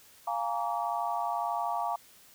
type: chord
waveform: sine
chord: Bb dominant seventh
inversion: second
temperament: equal with one note detuned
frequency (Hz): 698.5 / 830.6 / 932.3 / 1145.8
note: F5 / Ab5 / Bb5 / D6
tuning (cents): 0 / 0 / 0 / -43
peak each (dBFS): -33 / -35 / -34 / -36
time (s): 0.27-1.96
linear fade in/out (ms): 5
effects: white hiss -57 dBFS RMS until 2.34 s